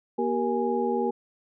sine tone cluster, 238.6 / 386.9 / 469.1 / 830 Hz, A#3 / G4 / A#4 / G#5, +41 / -23 / +11 / -1 cents, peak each -29 / -28 / -28 / -30 dBFS, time 0.18-1.11 s, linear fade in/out 10 ms, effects none

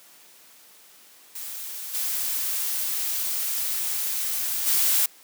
blue noise with level steps, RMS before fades -35 / -27 / -21 dBFS, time 1.35-5.06 s, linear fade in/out 5 ms, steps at 1.93 / 4.66 s, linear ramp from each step 20 ms, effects white hiss -52 dBFS RMS until 5.23 s + high-pass 200 Hz 12 dB/octave

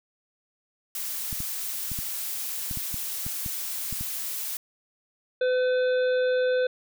blue noise, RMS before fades -32 dBFS, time 0.95-4.57 s, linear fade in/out 2 ms
clicks, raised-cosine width 5 ms, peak -23 dBFS, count 11, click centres 1.328 / 1.404 / 1.917 / 1.989 / 2.712 / 2.773 / 2.943 / 3.265 / 3.462 / 3.927 / 4.01 s
harmonic tone, 506 Hz, B4, 42 cents sharp, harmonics 1 / 3 / 5 / 7 / 8, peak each -21 / -32 / -44 / -41 / -46 dBFS, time 5.41-6.67 s, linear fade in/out 5 ms
effects none

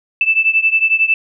sine beating tone pair, 2637 / 2648 Hz, E7 / E7, 0 / +7 cents, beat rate 11 Hz, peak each -13 / -15 dBFS, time 0.21-1.14 s, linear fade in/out 2 ms, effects none

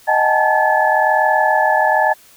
sine tone cluster, 622 / 760 / 847 / 888 / 1720 Hz, D#5 / F#5 / G#5 / A5 / A6, -1 / +46 / +34 / +16 / -40 cents, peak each -18 dBFS, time 0.07-2.14 s, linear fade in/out 20 ms, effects white hiss -47 dBFS RMS until 2.36 s

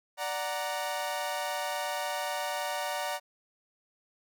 sawtooth chord, D augmented, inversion none, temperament equal, 587.3 / 740 / 932.3 Hz, D5 / F#5 / A#5, 0 / 0 / 0 cents, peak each -32 dBFS, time 0.17-3.2 s, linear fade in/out 50 ms, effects none

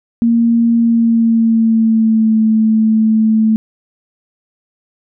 sine tone with pitch glide, 232.3 to 219.6 Hz, A#3 to A3, -6 to -3 cents, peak -8 dBFS, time 0.22-3.56 s, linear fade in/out 0 ms, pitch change -97 cents, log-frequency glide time 0.77-2.38 s, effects none

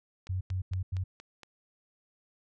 click train, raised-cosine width 0.2 ms, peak -30 dBFS, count 6, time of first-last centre 0.27-1.433 s, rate 4.3 Hz
sine tone bursts, 92.8 Hz, F#2, 6 cents sharp, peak -29 dBFS, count 4, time 0.29-1.04 s, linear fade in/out 10 ms, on 120 ms, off 90 ms
effects none

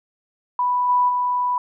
sine tone with level steps, 987.8 Hz, B5, in tune, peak -17 / -14 / -18 dBFS, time 0.59-1.58 s, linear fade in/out 2 ms, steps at 0.88 / 1.08 s, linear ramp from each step 20 ms, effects none

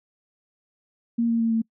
sine tone with pitch steps, 233.1 / 230.4 / 227.8 / 225.2 Hz, A#3 / A#3 / A#3 / A3, 0 / -20 / -40 / +40 cents, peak -19 dBFS, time 1.18-1.62 s, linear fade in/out 10 ms, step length 110 ms, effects noise-tail reverb RT60 0.1 s tail -26 dB re dry

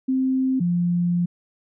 sine tone pair in turn, 261.6 / 174.6 Hz, C4 / F3, 0 / 0 cents, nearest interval perfect fifth, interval 700 cents, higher first, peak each -18 dBFS, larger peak neither, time 0.08-0.6 / 0.6-1.26 s, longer second, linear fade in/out 10 ms, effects none

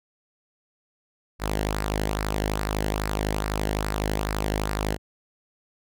sawtooth tone with flanger, 51.91 Hz, G#1, in tune, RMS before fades -27 dBFS, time 1.39-4.98 s, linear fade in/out 50 ms, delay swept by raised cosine 0.3 to 0.85 ms, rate 2.4 Hz, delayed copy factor -0.55, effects none

